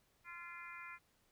harmonic tone, 345.2 Hz, F4, 20 cents flat, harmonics 3 / 4 / 5 / 6 / 7, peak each -55 / -53 / -57 / -53 / -54 dBFS, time 0.24-0.99 s, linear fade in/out 50 ms, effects pink hiss -75 dBFS RMS until 1.31 s

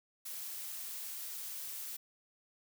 blue noise, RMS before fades -43 dBFS, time 0.25-1.97 s, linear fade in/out 10 ms, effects none

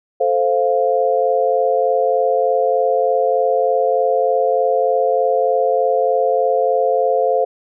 sine chord, F major, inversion first, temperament equal, 440 / 523.3 / 698.5 Hz, A4 / C5 / F5, 0 / 0 / 0 cents, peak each -19 / -16 / -18 dBFS, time 0.2-7.45 s, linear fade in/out 10 ms, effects none

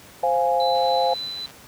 sine chord, F minor, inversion second, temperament equal, 523.3 / 698.5 / 830.6 Hz, C5 / F5 / Ab5, 0 / 0 / 0 cents, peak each -22 dBFS, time 0.23-1.14 s, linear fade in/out 5 ms
sine tone with tremolo, 4000 Hz, B7, 21 cents sharp, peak -27 dBFS, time 0.6-1.46 s, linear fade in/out 2 ms, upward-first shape triangle, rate 3.6 Hz, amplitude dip 30%
click train, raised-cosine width 0.2 ms, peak -28 dBFS, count 104, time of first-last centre 0.75-1.507 s, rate 136 Hz
effects pink hiss -46 dBFS RMS until 1.67 s + high-pass 80 Hz 12 dB/octave

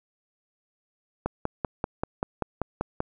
click train, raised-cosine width 1 ms, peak -12 dBFS, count 10, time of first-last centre 1.26-3.004 s, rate 5.16 Hz, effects none

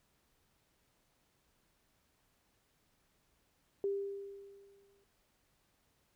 sine tone with exponential decay, 397.5 Hz, G4, 24 cents sharp, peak -30 dBFS, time 3.84-5.04 s, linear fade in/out 1 ms, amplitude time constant 260 ms, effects pink hiss -75 dBFS RMS until 6.15 s

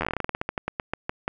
slowing click train, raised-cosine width 0.5 ms, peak -11 dBFS, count 21, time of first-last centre 0.01-1.279 s, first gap 11 ms, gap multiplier 1.16, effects none

